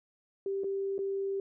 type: tone with dropouts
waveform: sine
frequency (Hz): 392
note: G4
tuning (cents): 0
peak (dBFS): -30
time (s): 0.46-1.4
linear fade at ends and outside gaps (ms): 2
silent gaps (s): 0.636-0.642 / 0.981-0.989
effects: none